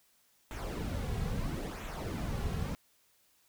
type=noise with flanger; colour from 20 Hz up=brown; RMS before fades=-36 dBFS; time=0.51-2.75 s; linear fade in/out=0 ms; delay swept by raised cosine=0.2 to 3.4 ms; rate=0.75 Hz; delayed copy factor=-0.6; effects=white hiss -69 dBFS RMS until 3.48 s